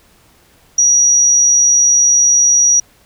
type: tone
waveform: sine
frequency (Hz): 5780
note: F#8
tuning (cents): -41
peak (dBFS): -7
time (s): 0.78-2.8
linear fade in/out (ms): 5
effects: pink hiss -50 dBFS RMS until 3.05 s